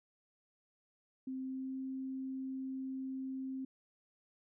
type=tone with pitch glide; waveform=sine; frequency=261.6 to 264 Hz; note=C4 to C4; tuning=0 to +16 cents; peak=-38 dBFS; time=1.27-3.65 s; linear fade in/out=5 ms; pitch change=+16 cents; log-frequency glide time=1.41-1.77 s; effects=none